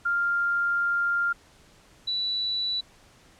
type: tone pair in turn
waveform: sine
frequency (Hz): 1396.9 / 3951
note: F6 / B7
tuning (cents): 0 / 0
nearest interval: octave + tritone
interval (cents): 1800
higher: second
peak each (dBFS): -22 / -25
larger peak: first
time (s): 0.05-1.33 / 2.07-2.81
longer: first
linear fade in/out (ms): 10
effects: pink hiss -56 dBFS RMS until 3.39 s + low-pass 9000 Hz 12 dB/octave